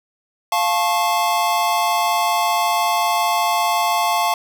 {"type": "chord", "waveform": "square", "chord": "F augmented", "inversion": "none", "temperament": "just", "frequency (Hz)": [698.5, 873.1, 1091.3], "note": ["F5", "A5", "C#6"], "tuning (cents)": [0, -14, -27], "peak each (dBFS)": [-21, -21, -22], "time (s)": [0.52, 4.34], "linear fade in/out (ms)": 2, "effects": []}